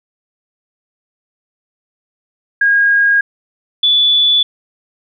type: tone pair in turn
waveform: sine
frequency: 1632 / 3458 Hz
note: G#6 / A7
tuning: -31 / -31 cents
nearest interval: octave + minor second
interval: 1300 cents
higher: second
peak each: -8 dBFS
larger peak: neither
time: 2.61-3.21 / 3.83-4.43 s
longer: neither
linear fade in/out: 5 ms
effects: none